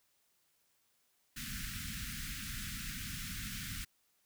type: band-stop noise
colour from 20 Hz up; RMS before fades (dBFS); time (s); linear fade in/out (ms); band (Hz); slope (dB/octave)
pink; -42; 1.36-3.85; 10; 250 to 1400; 48
effects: white hiss -75 dBFS RMS until 4.25 s